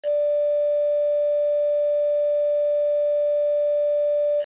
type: tone with quantisation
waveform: sine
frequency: 587.3 Hz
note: D5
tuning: in tune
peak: -18 dBFS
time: 0.03-4.45 s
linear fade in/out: 50 ms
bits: 6
effects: resampled to 8000 Hz